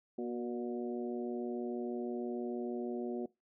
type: harmonic tone with a mistuned harmonic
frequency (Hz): 120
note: B2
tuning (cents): -49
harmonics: 2 / 3 / 4 / 5 / 6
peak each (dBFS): -39 / -38 / -47 / -48 / -50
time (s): 0.18-3.26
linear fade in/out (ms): 5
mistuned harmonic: 3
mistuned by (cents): +30
effects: noise-tail reverb RT60 0.2 s tail -21 dB re dry